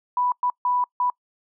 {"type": "tone bursts at uneven times", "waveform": "sine", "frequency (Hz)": 987.8, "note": "B5", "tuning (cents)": 0, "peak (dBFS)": -19, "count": 4, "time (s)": [[0.17, 0.32], [0.43, 0.5], [0.65, 0.84], [1, 1.1]], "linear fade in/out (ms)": 2, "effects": ["noise-tail reverb RT60 0.1 s tail -25 dB re dry"]}